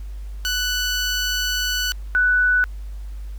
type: tone pair in turn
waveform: 15% pulse / sine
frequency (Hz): 1487 / 1487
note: F#6 / F#6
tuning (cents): +8 / +8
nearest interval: unison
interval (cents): 0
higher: neither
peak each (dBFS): -14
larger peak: neither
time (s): 0.45-1.92 / 2.15-2.64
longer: first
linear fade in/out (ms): 0
effects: added 50 Hz sine -29 dBFS peak until 3.38 s + pink hiss -54 dBFS RMS until 3.38 s